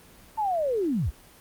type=linear sweep; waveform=sine; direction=down; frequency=900 to 42.75 Hz; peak=-23 dBFS; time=0.37-1.11 s; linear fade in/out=20 ms; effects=pink hiss -52 dBFS RMS until 1.4 s + Opus 24 kbps